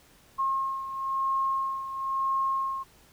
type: beating tone pair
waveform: sine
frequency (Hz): 1075 / 1076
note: C6 / C6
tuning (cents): +47 / +48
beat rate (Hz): 1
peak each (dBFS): -27 / -33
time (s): 0.38-2.84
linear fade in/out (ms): 20
effects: pink hiss -58 dBFS RMS until 3.12 s